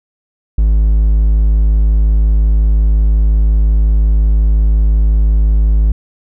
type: tone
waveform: triangle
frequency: 52.8 Hz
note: G#1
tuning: 29 cents sharp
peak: -5 dBFS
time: 0.58-5.92 s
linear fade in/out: 5 ms
effects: none